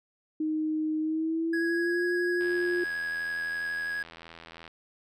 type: tone with pitch glide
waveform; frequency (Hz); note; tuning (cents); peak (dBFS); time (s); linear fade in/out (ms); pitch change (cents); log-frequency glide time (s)
sine; 311.1 to 353.3; D#4 to F4; 0 to +20; -26; 0.4-2.84; 5; +220; 1-2.05
type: tone with vibrato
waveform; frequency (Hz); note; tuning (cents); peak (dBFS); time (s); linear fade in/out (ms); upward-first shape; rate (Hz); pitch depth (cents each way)
triangle; 1661.2; G#6; 0; -28; 1.53-4.03; 5; sine; 12; 12
type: click train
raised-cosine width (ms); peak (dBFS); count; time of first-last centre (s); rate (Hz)
0.3; -29; 189; 2.41-4.678; 82.9
effects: none